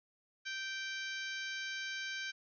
harmonic tone, 780 Hz, G5, 9 cents flat, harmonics 2 / 3 / 4 / 5 / 6 / 7 / 8, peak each -41 / -45 / -47 / -49 / -51 / -52 / -53 dBFS, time 0.45-2.32 s, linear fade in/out 20 ms, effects none

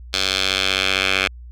10% pulse tone with band-pass filter sweep, 95.5 Hz, G2, 45 cents flat, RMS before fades -20 dBFS, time 0.13-1.28 s, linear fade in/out 10 ms, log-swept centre 4000 to 2600 Hz, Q 2.1, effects added 60 Hz sine -35 dBFS peak until 1.51 s

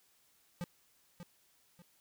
square tone with echo, 174.61 Hz, F3, in tune, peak -37 dBFS, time 0.61-0.64 s, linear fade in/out 0 ms, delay 590 ms, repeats 2, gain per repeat -9 dB, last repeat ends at 1.82 s, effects white hiss -70 dBFS RMS until 2 s

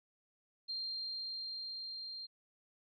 sine tone with level ramp, 4186 Hz, C8, in tune, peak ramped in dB -37 to -43 dBFS, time 0.68-2.27 s, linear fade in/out 20 ms, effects none

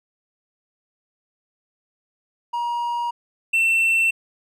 triangle tone pair in turn, 951 / 2690 Hz, A#5 / E7, +34 / +34 cents, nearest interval octave + tritone, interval 1800 cents, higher second, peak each -20 / -14 dBFS, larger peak second, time 2.53-3.11 / 3.53-4.11 s, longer neither, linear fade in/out 10 ms, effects none

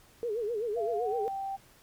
sine tone with vibrato, 445 Hz, A4, 20 cents sharp, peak -29 dBFS, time 0.23-1.28 s, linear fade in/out 0 ms, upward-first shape sine, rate 7.8 Hz, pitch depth 150 cents each way
sine tone with pitch glide, 680 to 781.1 Hz, F5 to G5, -46 to -6 cents, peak -32 dBFS, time 0.76-1.57 s, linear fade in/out 20 ms, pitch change +240 cents, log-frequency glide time 0.92-1.16 s
effects pink hiss -59 dBFS RMS until 1.82 s + MP3 96 kbps

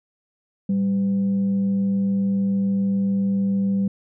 sine tone with frequency modulation, 196 Hz, G3, in tune, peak -18 dBFS, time 0.69-3.88 s, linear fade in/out 5 ms, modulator 305 Hz, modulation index 0.21, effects none

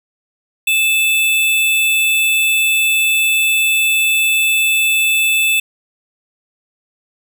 square tone pair together, 2624 / 3503 Hz, E7 / A7, -9 / -8 cents, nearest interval perfect fourth, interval 501 cents, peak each -13 / -20 dBFS, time 0.67-5.6 s, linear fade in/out 5 ms, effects none

